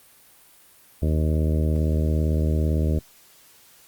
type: harmonic tone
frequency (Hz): 77.78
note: D#2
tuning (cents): 0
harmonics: 1 / 2 / 3 / 4 / 5 / 6 / 7 / 8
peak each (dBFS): -20 / -26 / -30 / -32 / -34 / -36 / -37 / -38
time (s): 1.02-2.99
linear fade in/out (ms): 5
effects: white hiss -53 dBFS RMS until 3.87 s + Opus 32 kbps